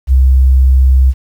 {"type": "tone", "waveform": "sine", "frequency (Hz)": 65.41, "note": "C2", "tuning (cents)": 0, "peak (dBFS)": -4, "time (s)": [0.07, 1.14], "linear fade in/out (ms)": 50, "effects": ["7-bit"]}